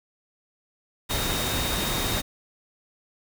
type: tone in noise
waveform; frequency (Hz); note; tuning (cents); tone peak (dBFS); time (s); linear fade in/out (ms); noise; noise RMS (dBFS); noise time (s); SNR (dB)
sine; 3714; A#7; -7; -32; 1.09-2.22; 20; pink; -27; 1.09-2.22; -8
effects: none